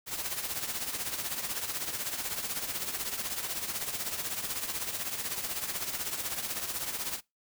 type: noise with tremolo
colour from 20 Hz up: white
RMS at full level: -32 dBFS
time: 0.06-7.21 s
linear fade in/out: 50 ms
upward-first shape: triangle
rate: 16 Hz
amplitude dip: 70%
effects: noise-tail reverb RT60 0.2 s tail -22 dB re dry